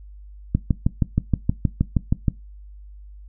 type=click train; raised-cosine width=5 ms; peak=-5 dBFS; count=12; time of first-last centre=0.55-2.282 s; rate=6.35 Hz; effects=noise-tail reverb RT60 0.2 s tail -19 dB re dry + added 50 Hz sine -39 dBFS peak until 3.28 s